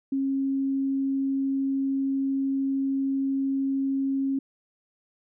sine tone, 271.3 Hz, C#4, 37 cents flat, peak -23 dBFS, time 0.12-4.39 s, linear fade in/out 5 ms, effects none

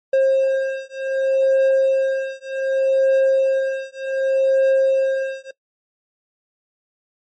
triangle beating tone pair, 534 / 534.66 Hz, C5 / C5, +35 / +37 cents, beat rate 0.66 Hz, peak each -16 dBFS, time 0.13-5.51 s, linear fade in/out 5 ms, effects noise-tail reverb RT60 0.1 s tail -21 dB re dry + MP3 32 kbps

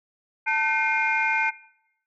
sine tone cluster, 889 / 1527 / 2126 / 2419 Hz, A5 / G6 / C7 / D#7, +18 / -46 / +27 / -49 cents, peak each -26 dBFS, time 0.46-1.51 s, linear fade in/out 20 ms, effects noise-tail reverb RT60 0.8 s tail -19 dB re dry + tanh soft clip ceiling -11 dBFS

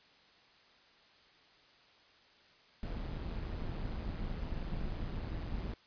brown noise with amplitude modulation, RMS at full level -36 dBFS, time 2.83-5.74 s, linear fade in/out 2 ms, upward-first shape sine, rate 166 Hz, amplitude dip 60%, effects white hiss -63 dBFS RMS until 5.86 s + resampled to 11025 Hz

